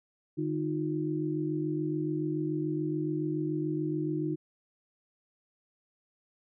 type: tone cluster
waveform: sine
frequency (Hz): 150.8 / 311.6 / 358.6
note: D3 / D#4 / F4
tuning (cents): +46 / +3 / +46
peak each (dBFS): -34 / -31 / -35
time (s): 0.37-4.36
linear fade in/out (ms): 20
effects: none